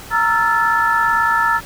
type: tone cluster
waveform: sine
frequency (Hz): 924 / 1318 / 1376 / 1745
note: A#5 / E6 / F6 / A6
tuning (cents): -16 / -1 / -26 / -15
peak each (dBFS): -18 / -18 / -21 / -18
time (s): 0.1-1.61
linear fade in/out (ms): 50
effects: pink hiss -36 dBFS RMS until 1.65 s